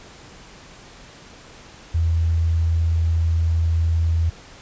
sine tone, 82.41 Hz, E2, in tune, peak -16 dBFS, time 1.94-4.3 s, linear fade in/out 10 ms, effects pink hiss -44 dBFS RMS until 4.61 s + resampled to 16000 Hz

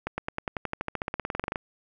accelerating click train, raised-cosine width 0.5 ms, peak -14 dBFS, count 23, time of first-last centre 0.07-1.558 s, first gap 110 ms, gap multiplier 0.95, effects none

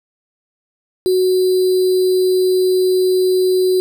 sine tone with sample-and-hold, 370 Hz, F#4, in tune, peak -11 dBFS, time 1.06-3.8 s, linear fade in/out 0 ms, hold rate 4410 Hz, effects none

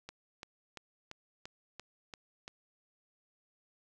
click train, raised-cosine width 0.2 ms, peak -27 dBFS, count 8, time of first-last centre 0.09-2.479 s, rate 2.93 Hz, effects none

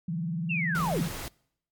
sine tone with vibrato, 167.1 Hz, E3, 24 cents sharp, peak -28 dBFS, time 0.08-1.08 s, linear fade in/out 5 ms, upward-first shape sine, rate 20 Hz, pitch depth 180 cents each way
sine linear sweep, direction down, 2800 to 65.41 Hz, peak -27 dBFS, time 0.49-1.04 s, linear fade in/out 20 ms
pink noise, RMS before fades -37 dBFS, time 0.75-1.28 s, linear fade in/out 0 ms
effects noise-tail reverb RT60 0.7 s tail -25 dB re dry + MP3 96 kbps

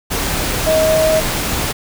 sine tone in noise, 632 Hz, D#5, 27 cents sharp, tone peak -11 dBFS, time 0.66-1.21 s, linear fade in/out 20 ms, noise pink, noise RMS -19 dBFS, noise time 0.1-1.73 s, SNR +5 dB, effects none

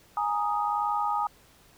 sine chord, Ab suspended second, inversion none, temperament equal, 830.6 / 932.3 / 1244.5 Hz, Ab5 / Bb5 / Eb6, 0 / 0 / 0 cents, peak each -28 / -31 / -29 dBFS, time 0.17-1.27 s, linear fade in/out 2 ms, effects pink hiss -58 dBFS RMS until 1.77 s

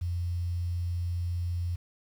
sine tone with quantisation, 87.31 Hz, F2, in tune, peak -28 dBFS, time 0.01-1.76 s, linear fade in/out 10 ms, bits 9, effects none

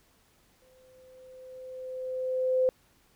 sine tone with exponential growth, 514 Hz, C5, 31 cents flat, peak -20 dBFS, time 0.62-2.69 s, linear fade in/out 0 ms, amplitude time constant 450 ms, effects pink hiss -65 dBFS RMS until 3.15 s

